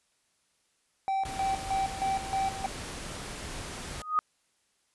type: tone with tremolo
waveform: triangle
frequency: 775 Hz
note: G5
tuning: 20 cents flat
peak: -24 dBFS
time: 1.08-2.66 s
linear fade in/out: 0 ms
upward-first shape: square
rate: 3.2 Hz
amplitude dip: 75%
type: noise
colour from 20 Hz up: pink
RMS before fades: -39 dBFS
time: 1.25-4.02 s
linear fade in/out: 2 ms
type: tone with exponential growth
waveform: sine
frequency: 1244.5 Hz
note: D#6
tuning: in tune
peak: -19 dBFS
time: 3.93-4.19 s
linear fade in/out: 0 ms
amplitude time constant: 55 ms
effects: white hiss -72 dBFS RMS until 4.94 s + resampled to 24000 Hz